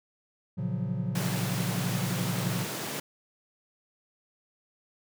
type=chord; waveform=triangle; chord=Gb major seventh; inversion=first; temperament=just; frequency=115.62 / 138.75 / 173.43 / 185 Hz; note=Bb2 / Db3 / F3 / Gb3; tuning=-14 / +2 / -12 / 0 cents; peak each=-32 dBFS; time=0.57-2.65 s; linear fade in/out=20 ms
type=high-pass noise; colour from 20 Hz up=pink; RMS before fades=-35 dBFS; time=1.15-3 s; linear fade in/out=5 ms; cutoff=110 Hz; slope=96 dB/octave
effects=none